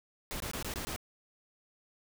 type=noise bursts; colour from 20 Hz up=pink; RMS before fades=-38 dBFS; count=6; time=0.31-0.962 s; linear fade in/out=0 ms; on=92 ms; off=20 ms; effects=none